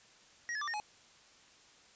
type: tone with pitch steps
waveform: square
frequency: 1893 / 1714 / 1177 / 1841 / 843 Hz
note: A#6 / A6 / D6 / A#6 / G#5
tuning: +26 / -46 / +3 / -22 / +26 cents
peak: -36 dBFS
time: 0.49-0.8 s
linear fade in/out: 0 ms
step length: 62 ms
effects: white hiss -61 dBFS RMS until 1.95 s + resampled to 16000 Hz